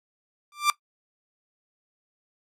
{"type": "tone with exponential growth", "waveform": "sawtooth", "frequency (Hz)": 1182, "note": "D6", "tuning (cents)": 11, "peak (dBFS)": -11, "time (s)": [0.52, 0.7], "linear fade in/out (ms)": 1, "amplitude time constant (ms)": 37, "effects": ["noise-tail reverb RT60 0.1 s tail -17 dB re dry", "low-pass 12000 Hz 12 dB/octave"]}